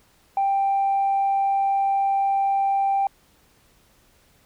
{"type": "tone", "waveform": "sine", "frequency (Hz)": 787, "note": "G5", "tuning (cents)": 7, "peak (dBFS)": -17, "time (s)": [0.37, 3.07], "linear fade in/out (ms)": 2, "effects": ["tanh soft clip ceiling -15 dBFS", "pink hiss -59 dBFS RMS until 4.45 s"]}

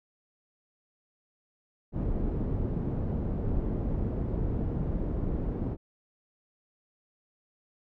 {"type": "low-pass noise", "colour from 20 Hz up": "pink", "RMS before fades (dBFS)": -30, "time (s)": [1.92, 5.77], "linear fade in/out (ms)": 50, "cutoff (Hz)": 350, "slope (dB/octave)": 12, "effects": []}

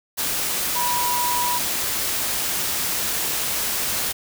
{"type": "tone in noise", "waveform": "sine", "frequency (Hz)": 974, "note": "B5", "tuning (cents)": -24, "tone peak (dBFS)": -22, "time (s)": [0.75, 1.59], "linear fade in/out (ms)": 20, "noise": "white", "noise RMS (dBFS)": -24, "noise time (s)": [0.17, 4.13], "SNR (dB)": -1, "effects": []}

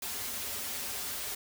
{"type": "noise with comb filter", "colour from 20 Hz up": "white", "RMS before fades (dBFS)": -37, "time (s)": [0.02, 1.35], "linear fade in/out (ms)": 5, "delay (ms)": 6.1, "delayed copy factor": -1, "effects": []}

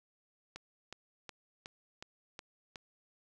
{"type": "click train", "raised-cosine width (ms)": 0.2, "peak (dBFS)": -27, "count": 7, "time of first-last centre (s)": [0.56, 2.758], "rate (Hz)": 2.73, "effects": []}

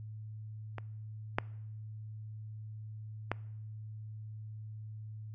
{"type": "clicks", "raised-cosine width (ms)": 0.5, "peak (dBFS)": [-25, -13, -16], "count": 3, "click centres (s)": [0.783, 1.385, 3.316], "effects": ["noise-tail reverb RT60 0.8 s tail -23 dB re dry", "added 108 Hz sine -42 dBFS peak until 5.34 s"]}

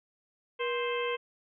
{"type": "harmonic tone with a mistuned harmonic", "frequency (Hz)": 524, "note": "C5", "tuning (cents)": 2, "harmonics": [1, 2, 3, 4, 5, 6], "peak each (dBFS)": [-31, -36, -42, -39, -39, -41], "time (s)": [0.59, 1.17], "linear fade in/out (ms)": 20, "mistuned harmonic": 1, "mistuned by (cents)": -150, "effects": []}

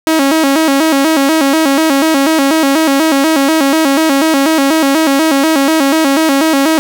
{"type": "tone with vibrato", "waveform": "sawtooth", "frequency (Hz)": 296.2, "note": "D4", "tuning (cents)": 15, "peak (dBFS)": -4, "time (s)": [0.07, 6.79], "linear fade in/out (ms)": 0, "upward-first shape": "square", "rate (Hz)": 4.1, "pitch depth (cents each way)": 130, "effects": []}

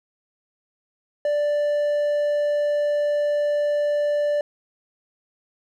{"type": "tone", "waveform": "triangle", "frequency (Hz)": 587.3, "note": "D5", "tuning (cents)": 0, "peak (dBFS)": -17, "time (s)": [1.25, 4.41], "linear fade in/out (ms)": 2, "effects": []}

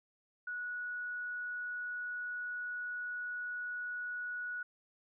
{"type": "tone", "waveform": "sine", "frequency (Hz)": 1465, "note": "F#6", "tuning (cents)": -18, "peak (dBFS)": -37, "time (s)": [0.47, 4.63], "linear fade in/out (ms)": 5, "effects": []}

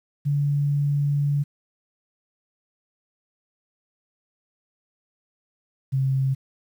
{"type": "tone pair in turn", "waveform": "sine", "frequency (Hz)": [143.6, 133.87], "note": ["D3", "C3"], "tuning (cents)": [-39, 40], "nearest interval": "minor second", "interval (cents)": 121, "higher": "first", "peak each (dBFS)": -19, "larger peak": "neither", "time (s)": [[0.25, 1.44], [5.92, 6.35]], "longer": "first", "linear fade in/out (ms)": 20, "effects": ["9-bit"]}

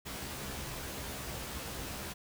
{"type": "noise with comb filter", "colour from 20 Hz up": "pink", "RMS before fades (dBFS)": -41, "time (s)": [0.05, 2.14], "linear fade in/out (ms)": 20, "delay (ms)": 15, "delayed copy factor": 0.85, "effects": []}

